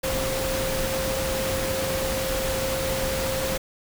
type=tone in noise; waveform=sine; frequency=529 Hz; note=C5; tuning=19 cents sharp; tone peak=-27 dBFS; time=0.03-3.58 s; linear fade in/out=10 ms; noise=pink; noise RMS=-28 dBFS; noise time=0.03-3.58 s; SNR=-2 dB; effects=none